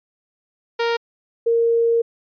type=tone pair in turn; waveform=sawtooth / sine; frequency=466.2 / 463.5 Hz; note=A#4 / A#4; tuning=0 / -10 cents; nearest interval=unison; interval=10 cents; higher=first; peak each=-14 / -14 dBFS; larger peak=neither; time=0.79-0.97 / 1.46-2.02 s; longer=second; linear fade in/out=10 ms; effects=resampled to 11025 Hz